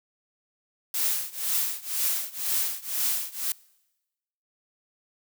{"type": "noise with tremolo", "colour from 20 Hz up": "blue", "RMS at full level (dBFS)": -24, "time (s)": [0.94, 3.52], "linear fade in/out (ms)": 2, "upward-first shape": "triangle", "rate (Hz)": 2, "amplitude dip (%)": 95, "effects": ["noise-tail reverb RT60 1.0 s tail -23 dB re dry"]}